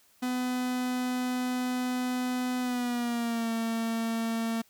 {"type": "tone with pitch glide", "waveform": "45% pulse", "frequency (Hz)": [250.9, 227.4], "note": ["B3", "A#3"], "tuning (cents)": [28, -43], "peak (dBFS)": -28, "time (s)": [0.22, 4.62], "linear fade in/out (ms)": 10, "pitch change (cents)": -171, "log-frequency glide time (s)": [2.6, 3.51], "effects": ["white hiss -63 dBFS RMS until 4.69 s"]}